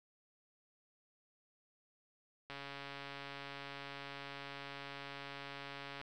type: click train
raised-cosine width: 0.3 ms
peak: -30 dBFS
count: 493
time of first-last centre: 2.5-6.014 s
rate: 140 Hz
effects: none